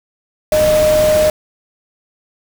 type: tone in noise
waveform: sine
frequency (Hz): 614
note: D#5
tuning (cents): -23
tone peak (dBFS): -9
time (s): 0.52-1.3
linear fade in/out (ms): 2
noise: pink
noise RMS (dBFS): -21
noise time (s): 0.52-1.3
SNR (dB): +9
effects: none